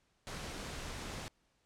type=noise; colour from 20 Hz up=pink; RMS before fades=-43 dBFS; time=0.27-1.28 s; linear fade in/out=0 ms; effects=pink hiss -75 dBFS RMS until 1.65 s + low-pass 8000 Hz 12 dB/octave